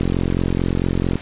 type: click train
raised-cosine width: 3 ms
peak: -6 dBFS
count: 52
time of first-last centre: 0.01-1.156 s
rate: 44.5 Hz
effects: pink hiss -36 dBFS RMS until 1.21 s + resampled to 8000 Hz